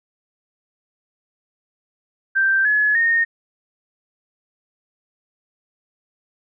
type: tone with pitch steps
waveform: sine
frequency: 1568 / 1700.1 / 1843.3 Hz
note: G6 / G#6 / A#6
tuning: 0 / +40 / -20 cents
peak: -14 dBFS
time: 2.35-3.25 s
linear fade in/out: 20 ms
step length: 300 ms
effects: none